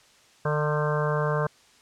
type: harmonic tone with a mistuned harmonic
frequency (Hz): 150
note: D3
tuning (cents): +37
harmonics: 1 / 3 / 4 / 5 / 6 / 7 / 8 / 9 / 10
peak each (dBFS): -26 / -29 / -30 / -42 / -37 / -32 / -36 / -39 / -34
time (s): 0.45-1.47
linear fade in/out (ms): 5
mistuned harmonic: 10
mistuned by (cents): +65
effects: white hiss -57 dBFS RMS until 1.81 s + low-pass 7000 Hz 12 dB/octave